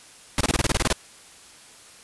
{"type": "noise bursts", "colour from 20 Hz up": "pink", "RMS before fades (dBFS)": -20, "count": 11, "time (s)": [0.38, 0.928], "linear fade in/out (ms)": 2, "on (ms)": 28, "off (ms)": 24, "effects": ["white hiss -48 dBFS RMS until 2.03 s", "resampled to 24000 Hz"]}